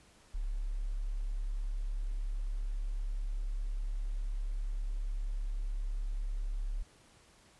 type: tone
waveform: sine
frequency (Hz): 35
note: C#1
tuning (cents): +18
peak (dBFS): -32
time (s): 0.34-6.83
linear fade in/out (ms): 10
effects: pink hiss -62 dBFS RMS until 7.59 s + resampled to 24000 Hz